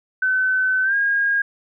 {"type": "tone with pitch glide", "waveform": "sine", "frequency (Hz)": [1519, 1628], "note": ["F#6", "G#6"], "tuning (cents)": [45, -35], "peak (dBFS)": -16, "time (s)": [0.22, 1.42], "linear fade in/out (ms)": 5, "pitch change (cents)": 120, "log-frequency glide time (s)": [0.83, 0.95], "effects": []}